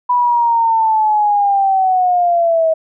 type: linear sweep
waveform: sine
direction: down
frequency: 987.8 to 637 Hz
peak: -10 dBFS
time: 0.09-2.74 s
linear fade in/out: 10 ms
effects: none